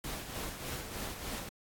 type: noise with tremolo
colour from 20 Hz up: pink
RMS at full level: -39 dBFS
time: 0.04-1.49 s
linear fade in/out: 2 ms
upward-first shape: sine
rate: 3.3 Hz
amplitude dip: 50%
effects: AAC 64 kbps